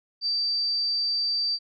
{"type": "tone", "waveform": "sine", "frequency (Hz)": 4655, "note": "D8", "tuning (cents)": -16, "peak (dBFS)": -23, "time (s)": [0.21, 1.59], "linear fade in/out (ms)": 50, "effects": []}